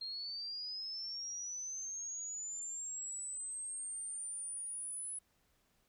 sine linear sweep, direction up, 4186 to 10190 Hz, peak -40 dBFS, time 0.01-5.19 s, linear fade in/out 5 ms, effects pink hiss -75 dBFS RMS until 5.88 s

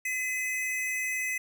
square tone pair together, 2022 / 2548 Hz, B6 / D#7, +40 / +41 cents, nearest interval major third, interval 401 cents, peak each -31 / -35 dBFS, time 0.05-1.38 s, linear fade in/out 5 ms, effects none

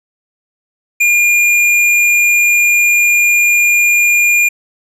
sine tone with tanh clipping, 2414 Hz, D7, 47 cents sharp, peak -9 dBFS, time 1-4.49 s, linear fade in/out 10 ms, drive 17 dB, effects resampled to 32000 Hz

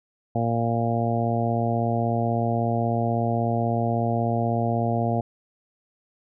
harmonic tone, 116.3 Hz, A#2, 4 cents flat, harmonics 1 / 2 / 3 / 4 / 5 / 6 / 7, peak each -25 / -27 / -33 / -32 / -31 / -27 / -34 dBFS, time 0.35-5.21 s, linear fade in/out 5 ms, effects none

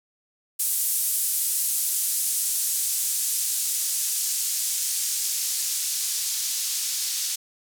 blue noise with band-pass filter sweep, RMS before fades -26 dBFS, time 0.59-7.36 s, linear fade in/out 10 ms, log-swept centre 10000 to 5200 Hz, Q 1, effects none

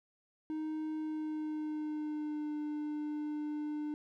triangle tone with pitch glide, 311.1 to 299.6 Hz, D#4 to D4, 0 to +35 cents, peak -33 dBFS, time 0.5-3.94 s, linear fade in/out 0 ms, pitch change -65 cents, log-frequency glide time 0.98-2.53 s, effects none

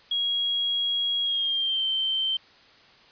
sine tone with pitch glide, 3300 to 3115 Hz, G#7 to G7, -12 to -12 cents, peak -23 dBFS, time 0.11-2.37 s, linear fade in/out 5 ms, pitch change -100 cents, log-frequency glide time 1.23-1.85 s, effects white hiss -54 dBFS RMS until 3.11 s + resampled to 11025 Hz

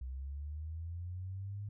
sine linear sweep, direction up, 62.5 to 103.83 Hz, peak -39 dBFS, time 0.01-1.69 s, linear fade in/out 5 ms, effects none

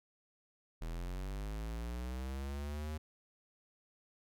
square linear sweep, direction up, 39.85 to 78.1 Hz, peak -39 dBFS, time 0.81-2.98 s, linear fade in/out 10 ms, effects none

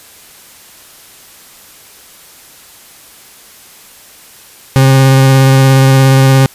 40% pulse tone with vibrato, 133.9 Hz, C3, 40 cents sharp, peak -3 dBFS, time 4.76-6.46 s, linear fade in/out 0 ms, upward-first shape square, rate 17 Hz, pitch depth 11 cents each way, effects white hiss -38 dBFS RMS until 6.54 s + resampled to 32000 Hz

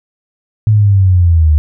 sine linear sweep, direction down, 109.3 to 74 Hz, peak -5 dBFS, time 0.67-1.58 s, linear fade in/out 0 ms, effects none

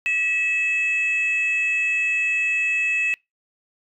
sine tone pair together, 1940.5 / 2600 Hz, B6 / E7, -31 / -24 cents, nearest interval perfect fourth, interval 507 cents, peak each -27 / -18 dBFS, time 0.06-3.14 s, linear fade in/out 0 ms, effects noise-tail reverb RT60 0.2 s tail -26 dB re dry + tanh soft clip ceiling -15 dBFS

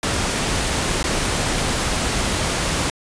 pink noise with dropouts, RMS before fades -21 dBFS, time 0.03-2.9 s, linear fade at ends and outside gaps 2 ms, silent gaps 1.03-1.04 s, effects resampled to 22050 Hz

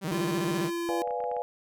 sawtooth tone with vibrato, 174.6 Hz, F3, in tune, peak -25 dBFS, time 0.01-0.71 s, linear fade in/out 50 ms, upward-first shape square, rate 15 Hz, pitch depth 190 cents each way
square tone with pitch glide, 344.4 to 341 Hz, F4 to F4, -24 to -41 cents, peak -30 dBFS, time 0.12-1.02 s, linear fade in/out 0 ms, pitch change -17 cents, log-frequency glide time 0.47-0.84 s
sine chord, B diminished seventh, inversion none, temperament equal, 493.9 / 587.3 / 698.5 / 830.6 Hz, B4 / D5 / F5 / Ab5, 0 / 0 / 0 / 0 cents, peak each -32 / -38 / -34 / -34 dBFS, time 0.89-1.42 s, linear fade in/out 0 ms
clicks, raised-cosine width 0.5 ms, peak -32 dBFS, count 6, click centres 1.075 / 1.108 / 1.204 / 1.24 / 1.315 / 1.366 s
effects none

